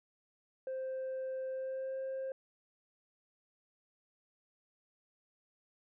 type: tone with pitch glide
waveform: sine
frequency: 523.3 to 530.3 Hz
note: C5 to C5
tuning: 0 to +23 cents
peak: -34 dBFS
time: 0.67-2.32 s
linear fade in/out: 2 ms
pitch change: +23 cents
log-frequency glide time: 1.5-1.98 s
effects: tanh soft clip ceiling -35 dBFS